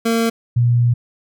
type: tone pair in turn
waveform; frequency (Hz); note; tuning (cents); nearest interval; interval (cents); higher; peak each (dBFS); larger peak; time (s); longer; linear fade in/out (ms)
25% pulse / sine; 228.6 / 120.05; A#3 / B2; -34 / -49; major seventh; 1115; first; -11; neither; 0.05-0.3 / 0.56-0.94; second; 10
effects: none